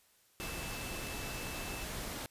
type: tone in noise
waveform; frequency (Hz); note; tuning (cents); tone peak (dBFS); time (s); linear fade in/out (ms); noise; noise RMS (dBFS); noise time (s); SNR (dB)
sine; 2637; E7; 0; -47; 0.4-1.84; 0; pink; -41; 0.4-2.26; -9
effects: white hiss -68 dBFS RMS until 2.3 s + resampled to 32000 Hz